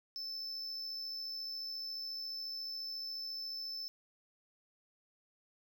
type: tone with amplitude modulation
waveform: triangle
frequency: 5274 Hz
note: E8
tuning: in tune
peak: -37 dBFS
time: 0.16-3.88 s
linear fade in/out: 0 ms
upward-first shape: sine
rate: 74.2 Hz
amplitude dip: 30%
effects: none